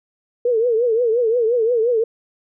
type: tone with vibrato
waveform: sine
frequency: 466.2 Hz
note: A#4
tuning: in tune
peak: -14 dBFS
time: 0.45-2.04 s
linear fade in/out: 5 ms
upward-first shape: triangle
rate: 5.7 Hz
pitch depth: 140 cents each way
effects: none